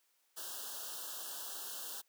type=band-stop noise; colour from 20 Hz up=white; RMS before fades=-44 dBFS; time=0.36-2.02 s; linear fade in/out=20 ms; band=1700 to 2800 Hz; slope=96 dB/octave; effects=white hiss -75 dBFS RMS until 2.08 s + high-pass 400 Hz 12 dB/octave